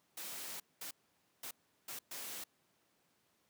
white noise bursts at uneven times, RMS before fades -45 dBFS, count 5, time 0.17-0.6 / 0.81-0.91 / 1.43-1.51 / 1.88-1.99 / 2.11-2.44 s, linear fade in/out 5 ms, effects pink hiss -75 dBFS RMS until 3.49 s + high-pass 150 Hz 12 dB/octave

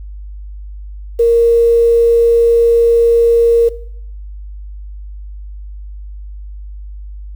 sine tone with quantisation, 466.2 Hz, A#4, in tune, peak -6 dBFS, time 1.19-3.69 s, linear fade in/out 10 ms, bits 6, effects noise-tail reverb RT60 0.6 s tail -17 dB re dry + added 50 Hz sine -26 dBFS peak until 7.35 s

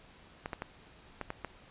clicks, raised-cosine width 0.5 ms, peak -21 dBFS, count 6, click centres 0.459 / 0.532 / 0.621 / 1.213 / 1.304 / 1.447 s, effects pink hiss -57 dBFS RMS until 1.7 s + resampled to 8000 Hz

